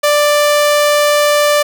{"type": "tone", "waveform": "sawtooth", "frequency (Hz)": 589, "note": "D5", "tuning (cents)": 5, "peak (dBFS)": -5, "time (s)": [0.03, 1.63], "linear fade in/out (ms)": 10, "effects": []}